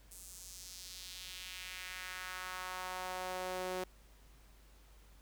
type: tone with high-pass filter sweep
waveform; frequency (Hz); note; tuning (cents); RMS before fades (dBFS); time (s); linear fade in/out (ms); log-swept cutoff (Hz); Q
sawtooth; 184; F#3; -9; -44; 0.11-3.84; 5; 8700 to 410; 1.6
effects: added 50 Hz sine -59 dBFS peak until 5.21 s + pink hiss -66 dBFS RMS until 5.21 s